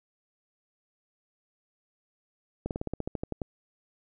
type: slowing click train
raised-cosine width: 2 ms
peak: -18 dBFS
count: 12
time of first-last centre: 2.66-3.418 s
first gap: 48 ms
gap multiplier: 1.07
effects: none